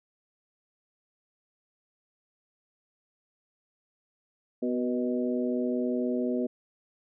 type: harmonic tone with a mistuned harmonic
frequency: 124.2 Hz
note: B2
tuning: 10 cents sharp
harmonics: 2 / 3 / 4 / 5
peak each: -28 / -32 / -34 / -36 dBFS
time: 4.62-6.47 s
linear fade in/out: 10 ms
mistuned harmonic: 4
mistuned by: -34 cents
effects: none